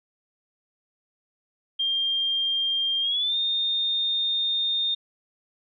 sine tone with pitch glide, 3196 to 3650 Hz, G7 to A#7, +33 to -37 cents, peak -22 dBFS, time 1.79-4.95 s, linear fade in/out 10 ms, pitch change +230 cents, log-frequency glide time 3.01-3.37 s, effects none

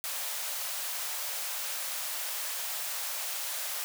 white high-pass noise, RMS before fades -35 dBFS, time 0.04-3.84 s, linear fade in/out 0 ms, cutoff 520 Hz, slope 48 dB/octave, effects none

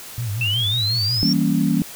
sine tone with vibrato, 110.5 Hz, A2, 8 cents sharp, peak -22 dBFS, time 0.18-1.23 s, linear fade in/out 0 ms, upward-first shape sine, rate 5.5 Hz, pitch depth 170 cents each way
sine linear sweep, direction up, 2637 to 5550 Hz, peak -19 dBFS, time 0.41-1.33 s, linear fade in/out 2 ms
sine chord, E diminished seventh, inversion none, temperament equal, 164.81 / 196 / 233.1 / 277.2 Hz, E3 / G3 / Bb3 / Db4, 0 / 0 / 0 / 0 cents, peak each -21 dBFS, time 1.23-1.82 s, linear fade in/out 0 ms
effects tanh soft clip ceiling -3 dBFS + white hiss -37 dBFS RMS until 1.95 s

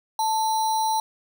sine tone with sample-and-hold, 880 Hz, A5, in tune, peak -20 dBFS, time 0.19-1 s, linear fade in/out 2 ms, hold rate 4900 Hz, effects none

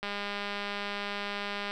click train, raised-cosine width 0.3 ms, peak -19 dBFS, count 342, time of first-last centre 0.03-1.71 s, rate 203 Hz, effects none

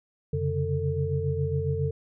sine tone cluster, 90.5 / 137.6 / 144.9 / 446.7 Hz, F#2 / C#3 / D3 / A4, -38 / -12 / -23 / +26 cents, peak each -30 dBFS, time 0.33-1.91 s, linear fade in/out 5 ms, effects none

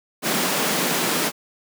pink high-pass noise, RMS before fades -22 dBFS, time 0.22-1.32 s, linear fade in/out 50 ms, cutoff 160 Hz, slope 48 dB/octave, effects none

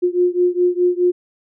sine beating tone pair, 354.8 / 359.6 Hz, F4 / F#4, +27 / -49 cents, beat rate 4.8 Hz, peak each -16 / -17 dBFS, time 0.02-1.12 s, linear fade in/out 20 ms, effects none

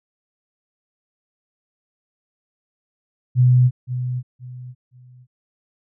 sine tone with echo, 125.3 Hz, B2, 25 cents sharp, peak -10 dBFS, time 3.35-3.71 s, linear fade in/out 50 ms, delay 520 ms, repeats 3, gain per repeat -11 dB, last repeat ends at 5.27 s, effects none

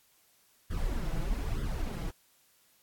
brown noise with flanger, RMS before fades -32 dBFS, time 0.7-2.11 s, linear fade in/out 10 ms, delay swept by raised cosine 0.59 to 6.19 ms, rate 1.1 Hz, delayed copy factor +0.85, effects white hiss -66 dBFS RMS until 2.82 s + AAC 64 kbps

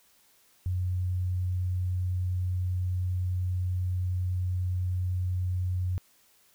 sine tone, 91 Hz, F#2, 28 cents flat, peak -26 dBFS, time 0.66-5.98 s, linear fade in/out 0 ms, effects white hiss -63 dBFS RMS until 6.54 s

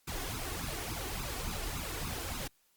pink noise with flanger, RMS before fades -38 dBFS, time 0.07-2.48 s, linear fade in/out 10 ms, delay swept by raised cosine 0.78 to 2.78 ms, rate 3.5 Hz, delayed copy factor +0.8, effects white hiss -71 dBFS RMS until 2.76 s + Opus 48 kbps

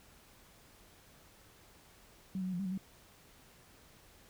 sine tone with pitch steps, 189.7 / 184.5 / 186.3 / 175.3 / 196.8 / 183.4 / 191.9 Hz, F#3 / F#3 / F#3 / F3 / G3 / F#3 / G3, +43 / -5 / +12 / +7 / +7 / -15 / -37 cents, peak -34 dBFS, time 2.35-2.777 s, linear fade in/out 2 ms, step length 61 ms, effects pink hiss -61 dBFS RMS until 4.29 s

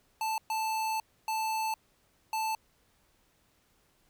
square tone bursts at uneven times, 880 Hz, A5, in tune, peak -30 dBFS, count 4, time 0.21-0.38 / 0.5-1 / 1.28-1.74 / 2.33-2.55 s, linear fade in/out 2 ms, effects pink hiss -69 dBFS RMS until 4.09 s

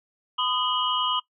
sine tone cluster, 1010 / 1240 / 2928 / 3164 Hz, B5 / D#6 / F#7 / G7, +39 / -6 / -19 / +15 cents, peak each -28 dBFS, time 0.38-1.2 s, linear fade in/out 10 ms, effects noise-tail reverb RT60 0.1 s tail -19 dB re dry

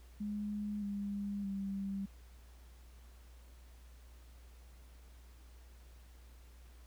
sine tone with pitch steps, 207.7 / 201.9 / 196.27 Hz, G#3 / G#3 / G3, 0 / -49 / +2 cents, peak -36 dBFS, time 0.2-2.06 s, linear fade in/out 10 ms, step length 620 ms, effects added 60 Hz sine -54 dBFS peak until 6.86 s + pink hiss -66 dBFS RMS until 6.86 s

